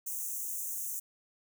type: high-pass noise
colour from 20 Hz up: white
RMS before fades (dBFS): -37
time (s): 0.06-1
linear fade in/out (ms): 10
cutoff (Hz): 6000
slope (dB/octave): 96
effects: none